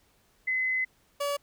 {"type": "tone pair in turn", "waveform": ["sine", "30% pulse"], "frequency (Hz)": [2035, 571.1], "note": ["C7", "D5"], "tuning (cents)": [-49, -49], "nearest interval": "octave + minor seventh", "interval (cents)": 2200, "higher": "first", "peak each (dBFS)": -25, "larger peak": "neither", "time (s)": [[0.47, 0.85], [1.2, 1.37]], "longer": "first", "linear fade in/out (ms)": 10, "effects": ["pink hiss -66 dBFS RMS until 1.42 s"]}